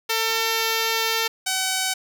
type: tone pair in turn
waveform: 5% pulse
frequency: 450.3 / 756.9 Hz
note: A4 / F#5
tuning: +40 / +39 cents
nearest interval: major sixth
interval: 899 cents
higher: second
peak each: -9 / -10 dBFS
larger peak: first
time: 0.09-1.28 / 1.46-1.94 s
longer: first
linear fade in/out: 10 ms
effects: none